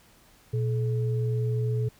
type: tone pair together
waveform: sine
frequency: 120.1 / 428.7 Hz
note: B2 / A4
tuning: -48 / -45 cents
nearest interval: octave + minor seventh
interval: 2203 cents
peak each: -24 / -33 dBFS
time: 0.53-1.89 s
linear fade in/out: 10 ms
effects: pink hiss -58 dBFS RMS until 1.99 s